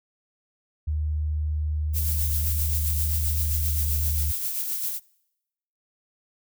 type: tone with pitch glide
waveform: sine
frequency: 76.2 to 75.24 Hz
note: D#2 to D2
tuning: -36 to +42 cents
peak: -23 dBFS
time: 0.87-4.32 s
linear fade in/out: 10 ms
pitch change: -22 cents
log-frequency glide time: 3.63-3.71 s
type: noise with tremolo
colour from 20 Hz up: violet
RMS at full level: -27 dBFS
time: 1.93-5 s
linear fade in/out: 50 ms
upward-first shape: sine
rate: 7.6 Hz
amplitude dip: 40%
effects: noise-tail reverb RT60 0.9 s tail -25 dB re dry